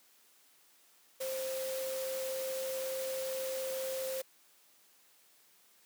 sine tone in noise, 526 Hz, C5, 9 cents sharp, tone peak -35 dBFS, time 1.2-4.22 s, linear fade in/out 10 ms, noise white, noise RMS -43 dBFS, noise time 1.2-4.22 s, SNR +5 dB, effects white hiss -65 dBFS RMS until 5.85 s + high-pass 200 Hz 12 dB/octave

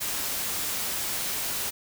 white noise, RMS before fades -30 dBFS, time 0-1.71 s, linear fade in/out 20 ms, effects none

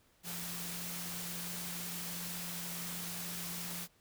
sine tone in noise, 174 Hz, F3, 6 cents flat, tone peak -46 dBFS, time 0.23-3.88 s, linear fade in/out 50 ms, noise white, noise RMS -42 dBFS, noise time 0.23-3.88 s, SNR -7 dB, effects pink hiss -69 dBFS RMS until 4 s

